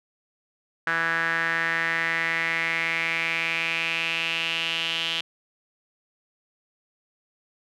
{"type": "tone with band-pass filter sweep", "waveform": "sawtooth", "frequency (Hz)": 165.3, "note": "E3", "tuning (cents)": 5, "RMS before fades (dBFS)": -26, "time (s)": [0.87, 5.21], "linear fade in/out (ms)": 2, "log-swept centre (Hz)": [1600, 3100], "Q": 5.4, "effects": []}